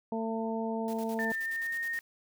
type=harmonic tone; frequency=224.5 Hz; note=A3; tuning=35 cents sharp; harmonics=1 / 2 / 3 / 4; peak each=-33 / -36 / -38 / -39 dBFS; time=0.12-1.32 s; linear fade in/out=2 ms
type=noise with tremolo; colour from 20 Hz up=white; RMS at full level=-49 dBFS; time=0.88-2.01 s; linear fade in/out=0 ms; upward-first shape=square; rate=9.5 Hz; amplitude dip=75%
type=tone with pitch glide; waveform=sine; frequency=1789 to 1846.7 Hz; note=A6 to A#6; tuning=+28 to -17 cents; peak=-31 dBFS; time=1.19-1.99 s; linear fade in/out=0 ms; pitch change=+55 cents; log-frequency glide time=1.31-1.77 s
effects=none